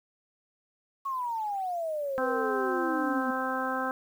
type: exponential sweep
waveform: sine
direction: down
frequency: 1108.7 to 248.6 Hz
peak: -29 dBFS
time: 1.05-3.31 s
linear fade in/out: 10 ms
type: harmonic tone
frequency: 260.3 Hz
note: C4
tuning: 9 cents flat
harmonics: 1 / 2 / 3 / 4 / 5 / 6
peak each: -35 / -35 / -35 / -35 / -35 / -35 dBFS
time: 2.18-3.91 s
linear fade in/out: 0 ms
effects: 9-bit